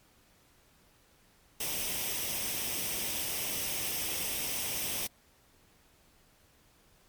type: noise with comb filter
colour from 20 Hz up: white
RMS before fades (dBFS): -34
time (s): 1.6-5.07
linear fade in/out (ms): 5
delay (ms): 0.35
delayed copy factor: +0.55
effects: pink hiss -64 dBFS RMS until 7.08 s + MP3 96 kbps